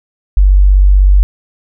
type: tone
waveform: sine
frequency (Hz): 48.06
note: G1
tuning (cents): -34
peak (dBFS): -3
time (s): 0.37-1.23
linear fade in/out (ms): 0
effects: none